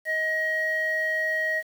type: tone pair together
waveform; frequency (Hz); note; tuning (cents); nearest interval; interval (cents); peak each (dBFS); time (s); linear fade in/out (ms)
sine; 630 / 1893.3; D#5 / A#6; +21 / +26; octave + perfect fifth; 1905; -29 / -23; 0.05-1.63; 50
effects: tanh soft clip ceiling -18 dBFS + 8-bit